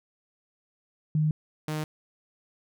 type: tone pair in turn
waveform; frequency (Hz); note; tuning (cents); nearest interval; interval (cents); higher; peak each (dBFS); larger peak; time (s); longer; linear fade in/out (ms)
sine / sawtooth; 153.9 / 153.9; D#3 / D#3; -19 / -19; unison; 0; neither; -21 / -25; first; 1.15-1.31 / 1.68-1.84; neither; 2
effects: none